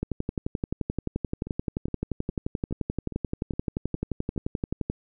two click trains, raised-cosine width 3 ms, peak -24 / -14 dBFS, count 8 / 57, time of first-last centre 1.47-4.363 / 0.03-4.9 s, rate 2.42 / 11.5 Hz, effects none

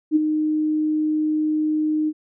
sine tone with ADSR envelope, 307.8 Hz, D#4, 19 cents flat, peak -11 dBFS, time 0.11-2.13 s, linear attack 48 ms, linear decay 21 ms, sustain -7 dB, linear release 50 ms, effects none

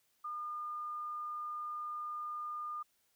sine tone, 1212 Hz, D#6, 46 cents flat, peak -38 dBFS, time 0.24-2.83 s, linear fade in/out 10 ms, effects white hiss -75 dBFS RMS until 3.15 s

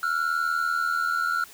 triangle tone pair together, 1352.6 / 1433 Hz, E6 / F6, +44 / +44 cents, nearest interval minor second, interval 100 cents, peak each -24 dBFS, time 0.03-1.44 s, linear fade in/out 2 ms, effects white hiss -48 dBFS RMS until 1.53 s

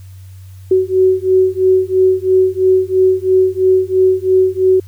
sine beating tone pair, 373.2 / 376.2 Hz, F#4 / F#4, +15 / +29 cents, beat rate 3 Hz, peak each -12 dBFS, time 0.71-4.8 s, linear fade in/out 5 ms, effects added 94 Hz sine -32 dBFS peak until 4.87 s + white hiss -51 dBFS RMS until 4.87 s

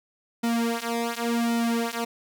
sawtooth tone with flanger, 233.3 Hz, A#3, 2 cents sharp, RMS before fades -26 dBFS, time 0.43-2.05 s, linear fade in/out 10 ms, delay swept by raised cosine 1.8 to 5 ms, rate 0.9 Hz, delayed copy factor -0.95, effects none

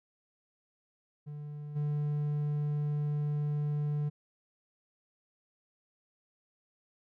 triangle tone with level steps, 147.7 Hz, D3, 10 cents sharp, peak -37 / -27 dBFS, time 1.26-4.1 s, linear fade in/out 20 ms, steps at 1.75 s, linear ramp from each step 20 ms, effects none

